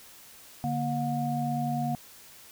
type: tone cluster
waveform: sine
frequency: 145.7 / 236 / 719 Hz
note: D3 / A#3 / F#5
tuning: -13 / +22 / -50 cents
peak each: -31 dBFS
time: 0.64-1.95 s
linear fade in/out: 0 ms
effects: white hiss -51 dBFS RMS until 2.51 s